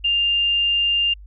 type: tone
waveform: sine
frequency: 2800 Hz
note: F7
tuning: 4 cents sharp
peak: -16 dBFS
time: 0.04-1.14 s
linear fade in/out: 10 ms
effects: added 50 Hz sine -38 dBFS peak until 1.26 s